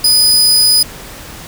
sawtooth tone, 4978 Hz, D#8, in tune, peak -4 dBFS, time 0.04-0.83 s, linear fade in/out 5 ms, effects pink hiss -31 dBFS RMS until 1.47 s

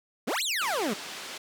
25% pulse exponential two-way sweep, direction up then down, 185.2 to 4321 to 185.2 Hz, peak -23 dBFS, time 0.27-0.94 s, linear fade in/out 10 ms, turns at 0.43 s
white band-pass noise, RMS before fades -40 dBFS, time 0.61-1.38 s, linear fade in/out 5 ms, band 200 to 4900 Hz, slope 12 dB/octave
effects none

